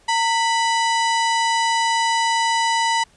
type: harmonic tone with a mistuned harmonic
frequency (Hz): 987.8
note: B5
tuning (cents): 0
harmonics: 1 / 2 / 3 / 4 / 5 / 6 / 7 / 8 / 9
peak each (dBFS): -18 / -24 / -28 / -30 / -32 / -34 / -35 / -36 / -37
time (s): 0.08-3.04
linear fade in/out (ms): 10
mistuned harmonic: 1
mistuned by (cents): -130
effects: pink hiss -55 dBFS RMS until 3.16 s + resampled to 22050 Hz